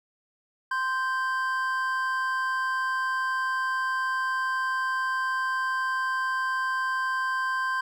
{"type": "tone pair together", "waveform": "triangle", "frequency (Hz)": [1040.8, 1568], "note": ["C6", "G6"], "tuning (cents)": [-9, 0], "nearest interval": "perfect fifth", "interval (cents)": 709, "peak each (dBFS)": -26, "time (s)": [0.71, 7.81], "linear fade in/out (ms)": 5, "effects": []}